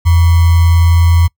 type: tone with sample-and-hold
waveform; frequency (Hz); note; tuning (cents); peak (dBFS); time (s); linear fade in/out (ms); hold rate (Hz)
sine; 84.5; E2; +43; -5; 0.05-1.28; 20; 1050
effects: noise-tail reverb RT60 0.1 s tail -24 dB re dry